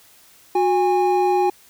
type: tone pair together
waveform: triangle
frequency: 364.4 / 818 Hz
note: F#4 / G#5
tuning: -26 / -26 cents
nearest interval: octave + major second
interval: 1400 cents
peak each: -16 dBFS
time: 0.55-1.5 s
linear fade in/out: 5 ms
effects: white hiss -51 dBFS RMS until 1.69 s